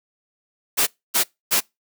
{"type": "noise bursts", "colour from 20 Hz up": "white", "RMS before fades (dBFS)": -18, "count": 3, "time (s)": [0.77, 1.607], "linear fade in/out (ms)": 20, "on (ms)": 99, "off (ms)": 270, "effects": ["noise-tail reverb RT60 0.2 s tail -25 dB re dry", "high-pass 200 Hz 12 dB/octave"]}